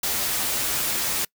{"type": "noise with comb filter", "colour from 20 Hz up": "white", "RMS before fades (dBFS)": -25, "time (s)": [0.03, 1.25], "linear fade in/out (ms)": 5, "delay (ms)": 11, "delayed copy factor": -0.5, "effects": ["noise-tail reverb RT60 0.1 s tail -25 dB re dry"]}